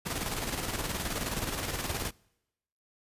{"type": "noise with tremolo", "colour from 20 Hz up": "pink", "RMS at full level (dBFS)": -32, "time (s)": [0.05, 2.11], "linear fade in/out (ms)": 20, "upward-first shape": "square", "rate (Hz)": 19, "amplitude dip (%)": 45, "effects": ["noise-tail reverb RT60 0.9 s tail -26 dB re dry", "resampled to 32000 Hz"]}